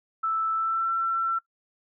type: tone with pitch glide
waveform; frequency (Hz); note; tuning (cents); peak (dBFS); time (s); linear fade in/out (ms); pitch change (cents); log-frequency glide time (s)
sine; 1318.5 to 1346.2; E6 to E6; 0 to +36; -23; 0.23-1.39; 10; +36; 0.54-0.89
effects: noise-tail reverb RT60 0.1 s tail -17 dB re dry